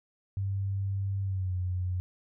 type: tone with pitch glide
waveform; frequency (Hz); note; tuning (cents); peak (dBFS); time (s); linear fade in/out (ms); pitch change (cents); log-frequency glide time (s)
sine; 98 to 90.91; G2 to F#2; 0 to -30; -28; 0.37-2; 0; -130; 1.22-1.55
effects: none